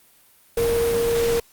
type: tone in noise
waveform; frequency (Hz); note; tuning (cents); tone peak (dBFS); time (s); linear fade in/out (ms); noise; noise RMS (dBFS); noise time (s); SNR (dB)
sine; 466.2; A#4; 0; -18; 0.57-1.4; 5; pink; -28; 0.57-1.4; +7
effects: white hiss -55 dBFS RMS until 1.52 s + Opus 32 kbps